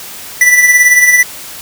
square tone with tremolo, 1975.5 Hz, B6, in tune, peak -3 dBFS, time 0.41-1.23 s, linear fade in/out 2 ms, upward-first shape sine, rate 18 Hz, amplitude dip 50%, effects white hiss -28 dBFS RMS until 1.61 s

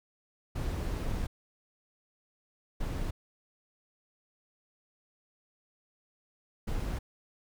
brown noise bursts at uneven times, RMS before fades -33 dBFS, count 3, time 0.55-1.27 / 2.8-3.11 / 6.67-6.99 s, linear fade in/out 10 ms, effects none

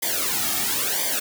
white noise with flanger, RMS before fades -24 dBFS, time 0.02-1.2 s, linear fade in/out 10 ms, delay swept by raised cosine 0.73 to 2.03 ms, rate 0.99 Hz, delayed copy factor -0.95, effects none

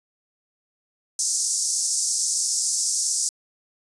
pink band-pass noise, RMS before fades -24 dBFS, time 1.19-3.29 s, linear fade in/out 2 ms, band 5300 to 9400 Hz, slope 48 dB/octave, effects resampled to 24000 Hz

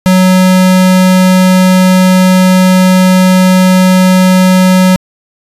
square tone, 185.2 Hz, F#3, 2 cents sharp, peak -4 dBFS, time 0.06-4.96 s, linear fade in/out 0 ms, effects resampled to 32000 Hz

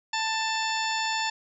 harmonic tone, 886 Hz, A5, 12 cents sharp, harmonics 1 / 2 / 3 / 4 / 5 / 6 / 8, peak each -29 / -32 / -34 / -35 / -36 / -37 / -38 dBFS, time 0.13-1.3 s, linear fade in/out 5 ms, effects none

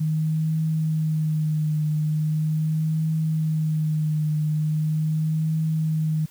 sine tone with vibrato, 155.56 Hz, D#3, in tune, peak -20 dBFS, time 0-6.26 s, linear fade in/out 10 ms, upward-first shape triangle, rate 0.4 Hz, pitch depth 35 cents each way, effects white hiss -52 dBFS RMS until 6.3 s

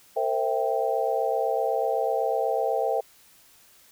sine chord, C dominant seventh, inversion third, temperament equal with one note detuned, 455.3 / 523.3 / 659.3 / 784 Hz, Bb4 / C5 / E5 / G5, -41 / 0 / 0 / 0 cents, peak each -28 dBFS, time 0.16-3.01 s, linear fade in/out 10 ms, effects white hiss -56 dBFS RMS until 3.91 s

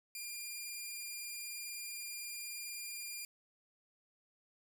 10% pulse tone, 2403 Hz, D7, 39 cents sharp, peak -33 dBFS, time 0.15-3.25 s, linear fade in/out 2 ms, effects 10-bit

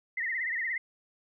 sine tone with vibrato, 1944 Hz, B6, 28 cents flat, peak -29 dBFS, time 0.17-0.78 s, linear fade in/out 5 ms, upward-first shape sine, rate 17 Hz, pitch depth 120 cents each way, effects none

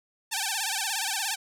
5% pulse tone with vibrato, 830.6 Hz, G#5, in tune, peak -15 dBFS, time 0.31-1.36 s, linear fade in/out 20 ms, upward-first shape sine, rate 17 Hz, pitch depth 160 cents each way, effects none

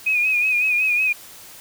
sine tone with vibrato, 2489 Hz, D#7, in tune, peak -16 dBFS, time 0.06-1.13 s, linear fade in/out 10 ms, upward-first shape sine, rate 5.4 Hz, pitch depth 55 cents each way, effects white hiss -42 dBFS RMS until 1.6 s

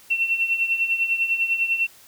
sine tone with tremolo, 2708 Hz, E7, 46 cents sharp, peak -16 dBFS, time 0.1-1.87 s, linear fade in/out 10 ms, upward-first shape triangle, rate 10 Hz, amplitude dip 75%, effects white hiss -50 dBFS RMS until 2.07 s

